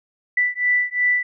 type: beating tone pair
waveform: sine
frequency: 1975.5 / 1978.3 Hz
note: B6 / B6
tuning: 0 / +2 cents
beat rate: 2.8 Hz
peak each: -20 dBFS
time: 0.37-1.23 s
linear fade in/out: 5 ms
effects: none